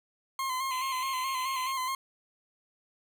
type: tone with vibrato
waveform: 40% pulse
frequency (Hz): 1046.5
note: C6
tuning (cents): 0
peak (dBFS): -29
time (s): 0.39-1.95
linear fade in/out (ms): 2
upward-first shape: square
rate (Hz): 4.7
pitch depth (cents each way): 38
type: band-pass noise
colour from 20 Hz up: pink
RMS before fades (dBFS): -45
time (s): 0.7-1.73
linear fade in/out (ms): 20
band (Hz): 2200 to 3300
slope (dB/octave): 96
effects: none